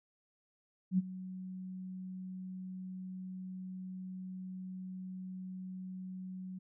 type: tone with ADSR envelope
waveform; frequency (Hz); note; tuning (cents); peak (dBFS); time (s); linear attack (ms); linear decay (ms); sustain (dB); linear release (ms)
sine; 185.8; F#3; +7; -24; 0.91-6.59; 73; 27; -17; 12
effects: none